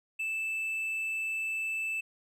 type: tone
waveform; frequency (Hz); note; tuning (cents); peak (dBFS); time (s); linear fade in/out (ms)
triangle; 2637; E7; 0; -29; 0.19-2.01; 10
effects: none